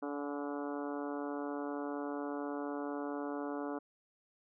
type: harmonic tone with a mistuned harmonic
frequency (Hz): 144.2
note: D3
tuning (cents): -31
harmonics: 2 / 3 / 4 / 5 / 6 / 7 / 8 / 9 / 10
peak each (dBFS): -39 / -43 / -45 / -47 / -49 / -50 / -51 / -52 / -53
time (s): 0.02-3.79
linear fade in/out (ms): 10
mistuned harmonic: 6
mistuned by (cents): -22
effects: none